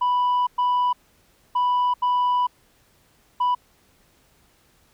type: tone bursts at uneven times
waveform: sine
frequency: 987.8 Hz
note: B5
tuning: in tune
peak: -15 dBFS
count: 5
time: 0.01-0.47 / 0.58-0.93 / 1.55-1.94 / 2.02-2.47 / 3.4-3.55 s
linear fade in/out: 10 ms
effects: tanh soft clip ceiling -17 dBFS + pink hiss -60 dBFS RMS until 4.93 s